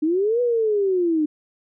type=linear two-way sweep; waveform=sine; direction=up then down; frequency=296.6 to 493.9 to 296.6 Hz; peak=-17 dBFS; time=0.02-1.26 s; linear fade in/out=10 ms; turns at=0.41 s; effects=none